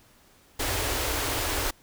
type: band-stop noise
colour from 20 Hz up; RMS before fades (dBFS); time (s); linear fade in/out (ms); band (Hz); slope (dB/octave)
pink; -28; 0.59-1.71; 10; 120 to 260; 96
effects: pink hiss -58 dBFS RMS until 1.82 s